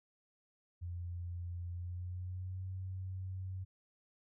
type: tone with pitch glide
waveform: sine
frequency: 87.4 to 93.67 Hz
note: F2 to F#2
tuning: +2 to +22 cents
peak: -39 dBFS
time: 0.81-3.65 s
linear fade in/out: 20 ms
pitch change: +120 cents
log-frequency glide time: 1.71-2.65 s
effects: none